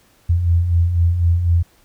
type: beating tone pair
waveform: sine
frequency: 82.3 / 86.3 Hz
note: E2 / F2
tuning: -2 / -20 cents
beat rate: 4 Hz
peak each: -22 / -13 dBFS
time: 0.29-1.63 s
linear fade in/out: 10 ms
effects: pink hiss -55 dBFS RMS until 1.84 s